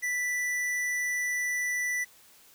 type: tone with hard clipping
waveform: sine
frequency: 1975.5 Hz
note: B6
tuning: in tune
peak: -29 dBFS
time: 0.02-2.05 s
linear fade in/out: 20 ms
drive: 13 dB
effects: white hiss -57 dBFS RMS until 2.54 s